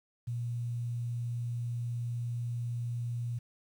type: tone with quantisation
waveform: sine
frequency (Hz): 119.3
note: A#2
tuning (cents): +41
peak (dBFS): -32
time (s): 0.27-3.39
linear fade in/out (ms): 10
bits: 10
effects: none